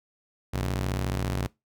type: ring-modulated tone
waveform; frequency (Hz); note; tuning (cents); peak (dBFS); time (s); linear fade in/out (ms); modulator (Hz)
sawtooth; 94.1; F#2; +30; -20; 0.53-1.47; 10; 27.6
effects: noise-tail reverb RT60 0.2 s tail -21 dB re dry